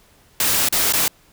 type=noise with dropouts; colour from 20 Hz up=white; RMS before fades=-18 dBFS; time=0.4-1.08 s; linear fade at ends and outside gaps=2 ms; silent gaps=0.687-0.725 / 0.925-0.935 s; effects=pink hiss -54 dBFS RMS until 1.32 s